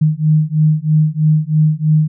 sine beating tone pair, 153 / 156.1 Hz, D#3 / D#3, -29 / +6 cents, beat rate 3.1 Hz, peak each -13 dBFS, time 0.01-2.08 s, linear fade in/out 10 ms, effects none

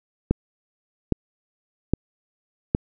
click train, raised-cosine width 3 ms, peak -5 dBFS, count 4, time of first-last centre 0.31-2.749 s, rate 1.23 Hz, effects none

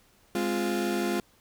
35% pulse chord, F minor, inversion first, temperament equal with one note detuned, 207.7 / 259.8 / 349.2 Hz, Ab3 / C4 / F4, 0 / -12 / 0 cents, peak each -29 / -32 / -27 dBFS, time 0.35-1.2 s, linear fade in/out 2 ms, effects pink hiss -62 dBFS RMS until 1.4 s

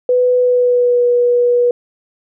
sine tone with pitch glide, 497.7 to 485.5 Hz, B4 to B4, +13 to -30 cents, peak -9 dBFS, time 0.09-1.71 s, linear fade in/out 2 ms, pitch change -43 cents, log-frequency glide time 0.37-1.05 s, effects none

